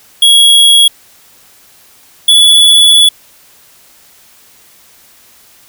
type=tone pair in turn; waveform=square; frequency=3322 / 3423 Hz; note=G#7 / A7; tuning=0 / -48 cents; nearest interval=minor second; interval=52 cents; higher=second; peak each=-3 dBFS; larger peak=neither; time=0.22-0.88 / 2.28-3.09 s; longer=second; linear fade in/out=5 ms; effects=white hiss -43 dBFS RMS until 5.68 s